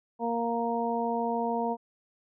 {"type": "harmonic tone", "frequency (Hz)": 233.3, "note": "A#3", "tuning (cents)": 2, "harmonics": [1, 2, 3, 4], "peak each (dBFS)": [-32, -32, -32, -32], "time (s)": [0.19, 1.77], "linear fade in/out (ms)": 50, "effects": []}